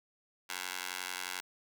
15% pulse tone with high-pass filter, 91.3 Hz, F#2, 23 cents flat, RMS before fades -40 dBFS, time 0.49-1.41 s, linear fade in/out 10 ms, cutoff 1500 Hz, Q 0.73, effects none

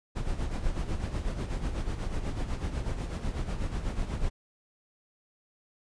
brown noise with tremolo, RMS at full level -29 dBFS, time 0.15-4.3 s, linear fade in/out 20 ms, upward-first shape sine, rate 8.1 Hz, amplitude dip 60%, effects resampled to 22050 Hz

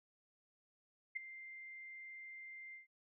sine tone with ADSR envelope, 2093 Hz, C7, in tune, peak -35 dBFS, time 1.15-2.87 s, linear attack 16 ms, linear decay 11 ms, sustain -14 dB, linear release 130 ms, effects none

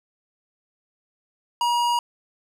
sine tone with tanh clipping, 955 Hz, A#5, 42 cents sharp, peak -21 dBFS, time 1.61-1.99 s, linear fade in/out 2 ms, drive 18 dB, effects none

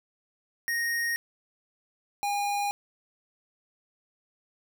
square tone pair in turn, 1864 / 813.7 Hz, A#6 / G#5, -1 / -36 cents, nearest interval octave + major second, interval 1435 cents, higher first, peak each -27 dBFS, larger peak neither, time 0.68-1.16 / 2.23-2.71 s, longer neither, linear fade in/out 0 ms, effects none

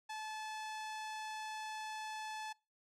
sawtooth tone, 866 Hz, A5, 28 cents flat, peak -38 dBFS, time 0.09-2.53 s, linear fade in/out 10 ms, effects noise-tail reverb RT60 0.3 s tail -24 dB re dry + low-pass 8000 Hz 12 dB/octave

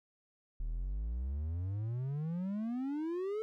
triangle exponential sweep, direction up, 36.71 to 444.8 Hz, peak -32 dBFS, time 0.6-3.42 s, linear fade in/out 0 ms, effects none

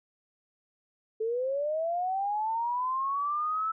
sine linear sweep, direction up, 431.8 to 1321 Hz, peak -27 dBFS, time 1.2-3.72 s, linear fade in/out 10 ms, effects none

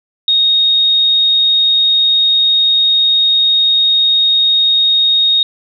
sine tone, 3729 Hz, A#7, in tune, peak -8 dBFS, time 0.28-5.43 s, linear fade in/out 2 ms, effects none

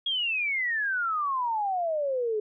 sine exponential sweep, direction down, 3321 to 415.3 Hz, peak -25 dBFS, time 0.06-2.4 s, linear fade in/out 5 ms, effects none

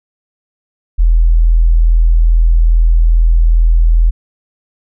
sine tone, 41.2 Hz, E1, in tune, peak -5 dBFS, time 0.98-4.11 s, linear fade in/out 20 ms, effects none

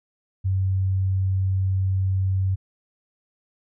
sine tone, 95.1 Hz, F#2, 48 cents sharp, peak -19 dBFS, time 0.44-2.56 s, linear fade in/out 20 ms, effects none

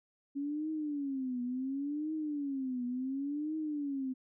sine tone with vibrato, 277.2 Hz, C#4, in tune, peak -33 dBFS, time 0.35-4.14 s, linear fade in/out 20 ms, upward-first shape triangle, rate 0.7 Hz, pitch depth 230 cents each way, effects none

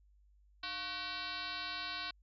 sine tone with frequency modulation, 2700 Hz, E7, 41 cents sharp, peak -38 dBFS, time 0.63-2.11 s, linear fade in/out 5 ms, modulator 399 Hz, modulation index 4.6, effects added 50 Hz sine -63 dBFS peak until 2.22 s

